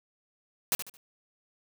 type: noise with echo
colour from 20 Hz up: white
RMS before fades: -26 dBFS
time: 0.72-0.75 s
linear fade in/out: 0 ms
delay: 73 ms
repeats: 3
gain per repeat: -10 dB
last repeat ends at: 0.969 s
effects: none